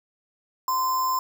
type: tone with sample-and-hold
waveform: sine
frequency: 1030 Hz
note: C6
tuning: 28 cents flat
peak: -21 dBFS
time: 0.68-1.19 s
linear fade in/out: 2 ms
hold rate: 6300 Hz
effects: none